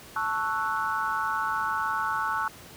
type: chord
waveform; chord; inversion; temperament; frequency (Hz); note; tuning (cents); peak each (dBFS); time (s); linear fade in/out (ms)
sine; F# minor seventh; first; equal; 880 / 1108.7 / 1318.5 / 1480; A5 / C#6 / E6 / F#6; 0 / 0 / 0 / 0; -31; 0.16-2.48; 2
effects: pink hiss -47 dBFS RMS until 2.76 s + high-pass 60 Hz 12 dB/octave